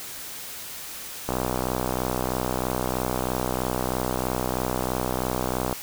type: click train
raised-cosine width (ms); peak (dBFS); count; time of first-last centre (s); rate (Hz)
1; -11; 281; 1.29-5.727; 63.1
effects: white hiss -37 dBFS RMS until 5.82 s